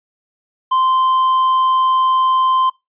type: tone with tanh clipping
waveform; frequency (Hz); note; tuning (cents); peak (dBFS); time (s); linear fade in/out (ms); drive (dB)
sine; 1040; C6; -11; -13; 0.71-2.7; 10; 5
effects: noise-tail reverb RT60 0.2 s tail -22 dB re dry + resampled to 8000 Hz